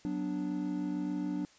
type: chord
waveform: triangle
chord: B minor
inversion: second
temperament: equal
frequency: 185 / 246.9 / 293.7 Hz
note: F#3 / B3 / D4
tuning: 0 / 0 / 0 cents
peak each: -35 / -38 / -32 dBFS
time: 0.05-1.45 s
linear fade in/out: 0 ms
effects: white hiss -61 dBFS RMS until 1.58 s + resampled to 16000 Hz